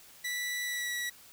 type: tone with pitch glide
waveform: sawtooth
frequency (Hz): 1965 to 1939.1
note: B6 to B6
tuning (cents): -9 to -32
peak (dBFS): -29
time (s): 0.24-1.1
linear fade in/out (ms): 10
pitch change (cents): -23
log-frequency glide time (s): 0.63-0.92
effects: white hiss -55 dBFS RMS until 1.32 s

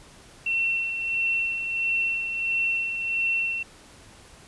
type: tone with tremolo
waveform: sine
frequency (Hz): 2708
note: E7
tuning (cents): +46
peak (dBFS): -21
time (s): 0.46-3.63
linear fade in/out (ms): 5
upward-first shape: sine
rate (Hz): 1.5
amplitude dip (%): 50
effects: pink hiss -50 dBFS RMS until 4.47 s + resampled to 24000 Hz

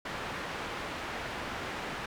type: low-pass noise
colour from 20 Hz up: white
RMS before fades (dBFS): -38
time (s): 0.05-2.06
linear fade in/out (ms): 5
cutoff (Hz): 1900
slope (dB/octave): 12
effects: none

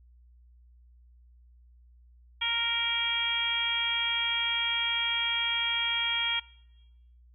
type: harmonic tone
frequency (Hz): 466.2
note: A#4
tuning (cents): 0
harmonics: 2 / 3 / 4 / 5 / 6 / 7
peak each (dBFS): -38 / -39 / -38 / -32 / -39 / -29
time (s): 2.41-6.4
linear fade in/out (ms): 10
effects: noise-tail reverb RT60 1.0 s tail -23 dB re dry + added 60 Hz sine -54 dBFS peak until 7.34 s

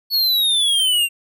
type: exponential sweep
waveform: square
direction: down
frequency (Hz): 4434 to 2741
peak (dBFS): -15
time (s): 0.1-1.09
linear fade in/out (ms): 50
effects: none

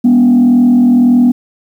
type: tone with frequency modulation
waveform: sine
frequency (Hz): 244.5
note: B3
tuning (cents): -17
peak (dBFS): -3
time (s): 0.04-1.32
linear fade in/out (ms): 10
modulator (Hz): 41.8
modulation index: 0.48
effects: tanh soft clip ceiling -2 dBFS + 7-bit

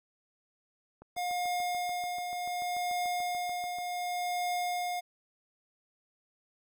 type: click train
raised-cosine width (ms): 1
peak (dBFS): -36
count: 20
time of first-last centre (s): 1.02-3.786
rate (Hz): 6.87
type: tone with tremolo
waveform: square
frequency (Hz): 713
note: F5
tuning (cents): +36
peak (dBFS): -30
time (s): 1.16-5.01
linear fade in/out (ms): 20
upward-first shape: triangle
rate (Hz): 0.67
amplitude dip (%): 45
effects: none

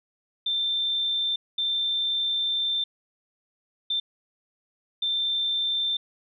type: tone bursts at uneven times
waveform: sine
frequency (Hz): 3569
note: A7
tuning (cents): +24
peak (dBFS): -23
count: 4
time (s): 0.46-1.36 / 1.58-2.84 / 3.9-4 / 5.02-5.97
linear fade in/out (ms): 5
effects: none

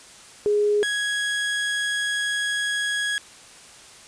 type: tone pair in turn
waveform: sine / 30% pulse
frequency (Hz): 415.5 / 1662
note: G#4 / G#6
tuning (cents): +1 / +1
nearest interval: 2 octaves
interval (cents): 2400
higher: second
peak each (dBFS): -17 / -20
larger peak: first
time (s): 0.46-0.83 / 0.83-3.18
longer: second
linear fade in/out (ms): 0
effects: white hiss -46 dBFS RMS until 4.07 s + resampled to 22050 Hz

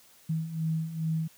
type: beating tone pair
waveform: sine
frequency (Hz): 158.8 / 161.2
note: D#3 / E3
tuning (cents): +36 / -38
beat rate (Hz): 2.4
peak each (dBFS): -34 / -29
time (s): 0.29-1.28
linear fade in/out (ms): 10
effects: white hiss -58 dBFS RMS until 1.37 s

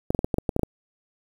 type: clicks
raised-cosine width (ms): 2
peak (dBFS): -9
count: 10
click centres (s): 0.105 / 0.148 / 0.191 / 0.245 / 0.342 / 0.384 / 0.492 / 0.564 / 0.594 / 0.633
effects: 7-bit

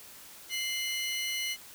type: tone pair together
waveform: 30% pulse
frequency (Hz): 2093 / 2960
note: C7 / F#7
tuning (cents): 0 / 0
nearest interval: tritone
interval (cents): 600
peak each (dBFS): -31 / -31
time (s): 0.49-1.57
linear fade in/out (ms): 50
effects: white hiss -50 dBFS RMS until 1.74 s

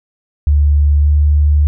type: tone with pitch glide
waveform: sine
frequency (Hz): 73 to 73.93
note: D2 to D2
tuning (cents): -10 to +12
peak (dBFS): -7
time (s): 0.47-1.67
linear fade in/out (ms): 0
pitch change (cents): +22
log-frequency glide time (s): 1.02-1.07
effects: none

